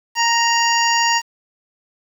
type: harmonic tone with a mistuned harmonic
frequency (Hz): 932.3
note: A#5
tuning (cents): 0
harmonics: 1 / 2 / 3 / 5 / 6 / 7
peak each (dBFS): -17 / -20 / -22 / -24 / -25 / -25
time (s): 0.15-1.22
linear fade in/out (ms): 50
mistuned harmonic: 7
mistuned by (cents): +76
effects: 7-bit